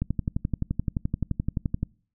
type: click train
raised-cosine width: 5 ms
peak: -13 dBFS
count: 22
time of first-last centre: 0.02-1.83 s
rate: 11.6 Hz
effects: noise-tail reverb RT60 0.5 s tail -26 dB re dry